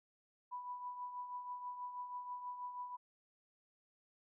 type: tone with tremolo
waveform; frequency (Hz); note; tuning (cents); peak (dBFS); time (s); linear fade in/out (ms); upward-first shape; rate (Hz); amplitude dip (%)
sine; 987.8; B5; 0; -40; 0.51-2.97; 20; triangle; 6.2; 60
effects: none